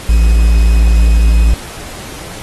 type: tone with quantisation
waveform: triangle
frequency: 55.9 Hz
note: A1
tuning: 28 cents sharp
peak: -3 dBFS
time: 0.09-1.54 s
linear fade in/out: 0 ms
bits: 5
effects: pink hiss -29 dBFS RMS until 2.42 s + AAC 32 kbps